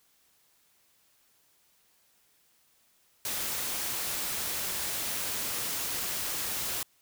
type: noise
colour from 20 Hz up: white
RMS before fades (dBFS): -33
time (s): 3.25-6.83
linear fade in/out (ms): 2
effects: white hiss -67 dBFS RMS until 7.01 s